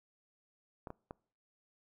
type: clicks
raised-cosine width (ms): 1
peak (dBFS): -29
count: 3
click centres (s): 0.872 / 0.904 / 1.109
effects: noise-tail reverb RT60 0.5 s tail -25 dB re dry